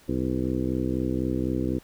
harmonic tone with a mistuned harmonic, 64 Hz, C2, 38 cents flat, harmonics 1 / 2 / 3 / 4 / 5 / 6 / 7 / 8, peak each -33 / -32 / -34 / -29 / -29 / -34 / -40 / -38 dBFS, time 0.08-1.79 s, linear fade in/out 10 ms, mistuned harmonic 8, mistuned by -30 cents, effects pink hiss -55 dBFS RMS until 1.83 s

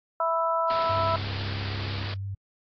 harmonic tone, 329.6 Hz, E4, in tune, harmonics 2 / 3 / 4, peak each -27 / -27 / -27 dBFS, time 0.2-1.16 s, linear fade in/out 2 ms
white low-pass noise, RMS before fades -38 dBFS, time 0.7-2.14 s, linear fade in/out 2 ms, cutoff 4900 Hz, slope 96 dB/octave
sine tone with vibrato, 98 Hz, G2, in tune, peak -30 dBFS, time 0.89-2.35 s, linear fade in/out 10 ms, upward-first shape sine, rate 6 Hz, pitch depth 18 cents each way
click train, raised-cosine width 3 ms, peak -29 dBFS, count 75, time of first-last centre 0.96-2.06 s, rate 67.3 Hz
effects AAC 32 kbps

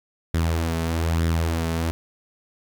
sawtooth tone with flanger, 82.41 Hz, E2, in tune, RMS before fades -23 dBFS, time 0.34-1.91 s, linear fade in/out 0 ms, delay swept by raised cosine 0.55 to 4.65 ms, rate 1.1 Hz, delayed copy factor +0.5, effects none

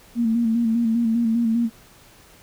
sine tone with vibrato, 230 Hz, A#3, 23 cents flat, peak -17 dBFS, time 0.15-1.7 s, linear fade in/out 50 ms, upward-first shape square, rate 5 Hz, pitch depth 43 cents each way, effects pink hiss -50 dBFS RMS until 2.42 s

